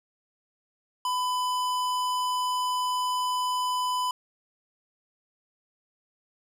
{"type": "tone with hard clipping", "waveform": "sine", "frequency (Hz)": 1001, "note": "B5", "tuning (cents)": 23, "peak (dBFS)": -27, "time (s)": [1.05, 4.11], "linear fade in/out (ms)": 2, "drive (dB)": 18, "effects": []}